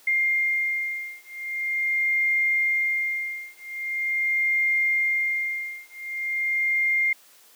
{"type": "beating tone pair", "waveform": "sine", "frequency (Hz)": [2113, 2113.43], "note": ["C7", "C7"], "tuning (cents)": [16, 17], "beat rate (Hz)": 0.43, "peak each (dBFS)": -25, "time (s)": [0.07, 7.13], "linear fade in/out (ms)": 5, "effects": ["white hiss -54 dBFS RMS until 7.55 s", "high-pass 300 Hz 12 dB/octave"]}